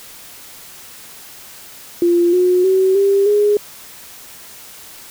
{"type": "tone with pitch steps", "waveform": "sine", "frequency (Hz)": [346.1, 362, 378.7, 396.2, 414.4], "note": ["F4", "F#4", "F#4", "G4", "G#4"], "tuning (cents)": [-16, -38, 40, 18, -4], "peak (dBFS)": -10, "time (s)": [2.02, 3.57], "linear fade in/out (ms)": 2, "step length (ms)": 310, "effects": ["white hiss -38 dBFS RMS until 5.1 s"]}